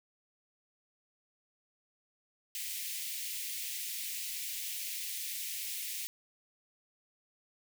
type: high-pass noise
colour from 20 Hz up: white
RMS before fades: -39 dBFS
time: 2.55-6.07 s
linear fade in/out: 0 ms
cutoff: 2000 Hz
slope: 48 dB/octave
effects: none